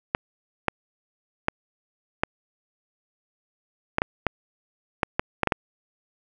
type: clicks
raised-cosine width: 0.5 ms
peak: -5 dBFS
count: 12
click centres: 0.149 / 0.683 / 1.484 / 2.235 / 3.984 / 4.019 / 4.267 / 5.032 / 5.195 / 5.433 / 5.473 / 5.522 s
effects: none